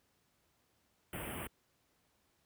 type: band-stop noise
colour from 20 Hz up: pink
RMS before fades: -42 dBFS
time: 1.13-1.47 s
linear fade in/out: 2 ms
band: 3200 to 8400 Hz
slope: 96 dB/octave
effects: pink hiss -75 dBFS RMS until 2.45 s + high-pass 60 Hz 12 dB/octave